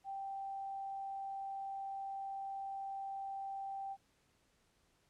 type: tone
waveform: sine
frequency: 783 Hz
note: G5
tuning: 2 cents flat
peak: -40 dBFS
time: 0.04-3.97 s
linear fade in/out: 50 ms
effects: pink hiss -74 dBFS RMS until 5.09 s + low-pass 10000 Hz 12 dB/octave